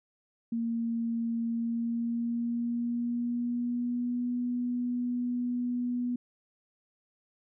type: tone with pitch glide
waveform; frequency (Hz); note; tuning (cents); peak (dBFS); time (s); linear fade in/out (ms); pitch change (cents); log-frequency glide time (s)
sine; 231 to 244.7; A#3 to B3; -16 to -16; -28; 0.52-6.16; 5; +100; 1.47-4.31
effects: none